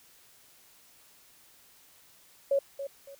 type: tone with echo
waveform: sine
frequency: 554.4 Hz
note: C#5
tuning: in tune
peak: -22 dBFS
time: 2.51-2.59 s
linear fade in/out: 5 ms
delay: 280 ms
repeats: 2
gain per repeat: -11 dB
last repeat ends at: 3.15 s
effects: white hiss -59 dBFS RMS until 3.19 s